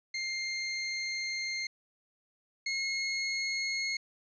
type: tone pair in turn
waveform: 25% pulse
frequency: 2111 / 2159 Hz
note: C7 / C#7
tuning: +15 / -46 cents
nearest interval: unison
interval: 39 cents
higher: second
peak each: -29 / -27 dBFS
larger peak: second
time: 0.14-1.67 / 2.66-3.97 s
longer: first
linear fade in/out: 5 ms
effects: resampled to 16000 Hz